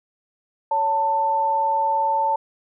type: tone pair together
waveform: sine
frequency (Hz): 561 / 890.5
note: C#5 / A5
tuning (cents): +21 / +21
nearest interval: minor sixth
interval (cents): 800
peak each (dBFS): -27 / -18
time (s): 0.71-2.36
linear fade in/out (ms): 5
effects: none